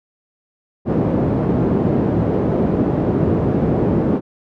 pink band-pass noise, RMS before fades -17 dBFS, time 0.85-4.21 s, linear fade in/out 50 ms, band 140 to 420 Hz, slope 12 dB/octave, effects none

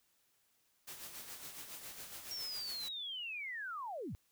white noise with tremolo, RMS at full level -47 dBFS, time 0.87-2.89 s, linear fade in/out 10 ms, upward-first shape sine, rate 7.2 Hz, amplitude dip 50%
sine linear sweep, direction down, 5610 to 65.41 Hz, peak -40 dBFS, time 2.31-4.15 s, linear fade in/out 0 ms
effects white hiss -75 dBFS RMS until 4.31 s

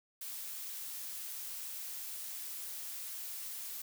blue noise, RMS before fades -43 dBFS, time 0.21-3.82 s, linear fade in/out 5 ms, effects none

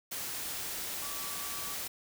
sine tone in noise, 1149 Hz, D6, 38 cents flat, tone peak -46 dBFS, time 1.02-1.75 s, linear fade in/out 10 ms, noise white, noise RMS -38 dBFS, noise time 0.11-1.88 s, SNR -11 dB, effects none

